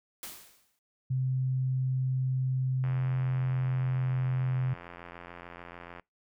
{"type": "noise with exponential decay", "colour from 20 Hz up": "white", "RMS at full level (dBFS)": -39, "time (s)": [0.23, 0.79], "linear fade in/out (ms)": 1, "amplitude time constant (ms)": 120}
{"type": "tone with pitch glide", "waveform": "sine", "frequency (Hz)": [130, 128.8], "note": ["C3", "C3"], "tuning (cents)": [-11, -27], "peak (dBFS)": -26, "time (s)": [1.1, 4.74], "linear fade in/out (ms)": 10, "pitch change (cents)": -16, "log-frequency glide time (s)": [2.59, 4.36]}
{"type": "click train", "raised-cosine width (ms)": 0.5, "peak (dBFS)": -29, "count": 275, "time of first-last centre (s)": [2.84, 5.997], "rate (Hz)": 86.8}
{"effects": ["noise-tail reverb RT60 0.2 s tail -25 dB re dry"]}